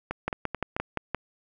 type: two click trains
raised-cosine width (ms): 0.5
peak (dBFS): -15 / -12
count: 4 / 6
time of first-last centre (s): 0.11-0.765 / 0.28-1.147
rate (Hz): 4.58 / 5.77
effects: none